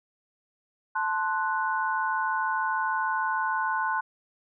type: chord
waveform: sine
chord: F# diminished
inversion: first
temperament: equal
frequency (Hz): 880 / 1046.5 / 1480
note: A5 / C6 / F#6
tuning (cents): 0 / 0 / 0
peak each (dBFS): -29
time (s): 0.95-4.01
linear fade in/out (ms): 10
effects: none